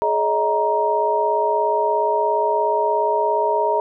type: tone cluster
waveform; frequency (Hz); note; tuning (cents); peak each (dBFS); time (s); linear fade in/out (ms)
sine; 422.2 / 575 / 632 / 939; G#4 / D5 / D#5 / A#5; +29 / -37 / +27 / +12; -22 / -27 / -22 / -19; 0.02-3.8; 0
effects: none